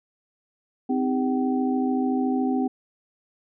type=tone cluster; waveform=sine; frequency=258.7 / 312.4 / 400.2 / 762 Hz; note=C4 / D#4 / G4 / G5; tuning=-19 / +7 / +36 / -49 cents; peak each=-22 / -30 / -30 / -31 dBFS; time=0.89-2.68 s; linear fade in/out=10 ms; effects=none